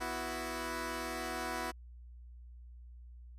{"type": "chord", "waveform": "10% pulse", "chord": "B suspended fourth", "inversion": "none", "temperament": "equal", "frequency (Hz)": [246.9, 329.6, 370], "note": ["B3", "E4", "F#4"], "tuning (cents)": [0, 0, 0], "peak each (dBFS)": [-34, -32, -34], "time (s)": [0, 1.72], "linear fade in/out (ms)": 20, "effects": ["added 60 Hz sine -49 dBFS peak until 3.38 s", "resampled to 32000 Hz"]}